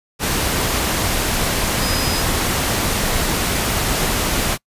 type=tone in noise; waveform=sine; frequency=5000 Hz; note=D#8; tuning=8 cents sharp; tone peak=-25 dBFS; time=1.79-2.24 s; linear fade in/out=50 ms; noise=pink; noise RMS=-19 dBFS; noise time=0.19-4.58 s; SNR=-9 dB; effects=noise-tail reverb RT60 0.1 s tail -25 dB re dry + resampled to 32000 Hz